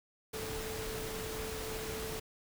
sine tone in noise, 440 Hz, A4, in tune, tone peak -41 dBFS, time 0.33-2.2 s, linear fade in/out 10 ms, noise pink, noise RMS -41 dBFS, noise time 0.33-2.2 s, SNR -3 dB, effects none

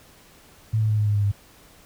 sine tone with pitch steps, 110 / 108.42 / 106.87 / 105.34 / 103.83 / 102.34 / 100.87 Hz, A2 / A2 / A2 / G#2 / G#2 / G#2 / G2, 0 / -25 / -50 / +25 / 0 / -25 / +50 cents, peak -18 dBFS, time 0.73-1.318 s, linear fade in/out 10 ms, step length 84 ms, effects pink hiss -52 dBFS RMS until 1.85 s

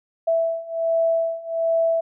sine beating tone pair, 659.3 / 660.6 Hz, E5 / E5, 0 / +4 cents, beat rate 1.3 Hz, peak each -23 / -21 dBFS, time 0.27-2.01 s, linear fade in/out 10 ms, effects none

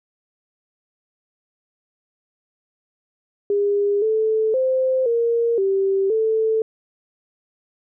sine tone with pitch steps, 406 / 438.1 / 520 / 466.4 / 388.8 / 441.6 Hz, G#4 / A4 / C5 / A#4 / G4 / A4, -39 / -7 / -11 / +1 / -14 / +6 cents, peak -16 dBFS, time 3.5-6.62 s, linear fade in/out 2 ms, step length 520 ms, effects none

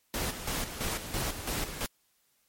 pink noise with tremolo, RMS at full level -32 dBFS, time 0.14-1.86 s, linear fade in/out 0 ms, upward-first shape square, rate 3 Hz, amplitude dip 60%, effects white hiss -71 dBFS RMS until 2.48 s + MP3 64 kbps

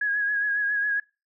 sine tone with vibrato, 1661.2 Hz, G#6, in tune, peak -22 dBFS, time 0.01-1 s, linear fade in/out 5 ms, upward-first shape triangle, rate 7.3 Hz, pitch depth 44 cents each way, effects noise-tail reverb RT60 0.3 s tail -26 dB re dry

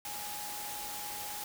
sine tone in noise, 830.6 Hz, G#5, in tune, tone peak -44 dBFS, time 0.05-1.44 s, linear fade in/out 2 ms, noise white, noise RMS -41 dBFS, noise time 0.05-1.44 s, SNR -6 dB, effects none

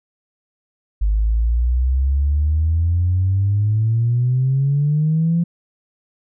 sine exponential sweep, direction up, 50.5 to 172 Hz, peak -13 dBFS, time 1.01-5.44 s, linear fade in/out 10 ms, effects tanh soft clip ceiling -9 dBFS

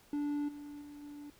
triangle tone with level steps, 291.5 Hz, D4, 13 cents flat, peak -30 / -42 / -45 / -43 dBFS, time 0.13-1.3 s, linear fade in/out 2 ms, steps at 0.48 / 0.81 / 1.02 s, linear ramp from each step 10 ms, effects pink hiss -63 dBFS RMS until 1.39 s

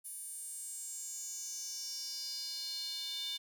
square tone with high-pass filter sweep, 325.9 Hz, E4, 20 cents flat, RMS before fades -42 dBFS, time 0.04-3.38 s, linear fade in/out 20 ms, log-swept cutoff 10000 to 3500 Hz, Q 6.2, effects none

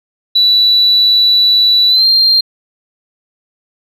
sine tone with pitch glide, 3951 to 4186 Hz, B7 to C8, 0 to 0 cents, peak -5 dBFS, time 0.35-2.41 s, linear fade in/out 10 ms, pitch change +100 cents, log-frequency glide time 1.89-2.05 s, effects tanh soft clip ceiling -2 dBFS

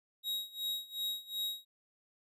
45% pulse tone with tremolo, 3801 Hz, A#7, 33 cents sharp, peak -33 dBFS, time 0.23-1.65 s, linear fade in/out 50 ms, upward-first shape sine, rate 2.7 Hz, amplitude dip 90%, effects resampled to 32000 Hz

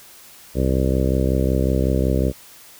harmonic tone, 65.41 Hz, C2, in tune, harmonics 1 / 2 / 3 / 4 / 5 / 6 / 7 / 8 / 9, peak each -20 / -23 / -25 / -26 / -27 / -28 / -28 / -29 / -30 dBFS, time 0.54-2.33 s, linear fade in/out 50 ms, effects white hiss -45 dBFS RMS until 2.79 s

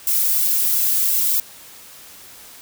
violet noise with flanger, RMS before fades -18 dBFS, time 0.07-1.4 s, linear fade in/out 2 ms, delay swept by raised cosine 1.6 to 3 ms, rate 2.8 Hz, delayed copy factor -0.8, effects white hiss -42 dBFS RMS until 2.61 s

